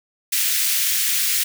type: high-pass noise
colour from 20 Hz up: white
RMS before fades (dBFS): -20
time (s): 0.32-1.44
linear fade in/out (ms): 10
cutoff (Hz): 1800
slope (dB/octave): 24
effects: none